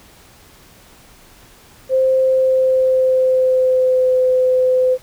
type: tone with pitch glide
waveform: sine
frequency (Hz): 523.3 to 510.8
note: C5 to C5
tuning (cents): 0 to -42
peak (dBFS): -11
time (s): 1.89-4.98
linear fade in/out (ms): 50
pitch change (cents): -42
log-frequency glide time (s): 2.18-4.19
effects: pink hiss -46 dBFS RMS until 5.02 s